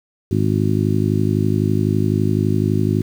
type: harmonic tone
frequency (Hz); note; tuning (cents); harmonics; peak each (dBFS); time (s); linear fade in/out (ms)
51.91; G#1; 0; 2 / 3 / 4 / 5 / 6 / 7; -19 / -21 / -22 / -23 / -24 / -24; 0.31-3.02; 5
effects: 7-bit